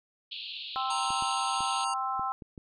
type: band-pass noise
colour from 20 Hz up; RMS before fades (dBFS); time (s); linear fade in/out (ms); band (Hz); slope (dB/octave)
white; -40; 0.31-1.85; 10; 2600 to 4300; 96
type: chord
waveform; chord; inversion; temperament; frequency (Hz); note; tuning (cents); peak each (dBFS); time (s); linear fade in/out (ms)
sine; C major; second; equal; 784 / 1046.5 / 1318.5; G5 / C6 / E6; 0 / 0 / 0; -33; 0.76-2.32; 0
type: harmonic tone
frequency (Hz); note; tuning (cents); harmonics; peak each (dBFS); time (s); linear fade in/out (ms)
932.3; A#5; 0; 1 / 3 / 5 / 7 / 9 / 10; -35 / -40 / -42 / -43 / -45 / -45; 0.9-1.94; 5
type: clicks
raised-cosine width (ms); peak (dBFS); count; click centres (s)
3; -31; 6; 1.105 / 1.224 / 1.606 / 2.195 / 2.422 / 2.578
effects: none